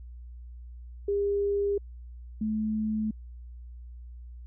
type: tone pair in turn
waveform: sine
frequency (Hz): 403.2 / 216.4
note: G4 / A3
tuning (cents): +49 / -29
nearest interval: major seventh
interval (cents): 1078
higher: first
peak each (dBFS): -24 / -26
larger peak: first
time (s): 1.08-1.78 / 2.41-3.11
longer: neither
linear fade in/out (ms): 5
effects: added 60 Hz sine -41 dBFS peak until 4.46 s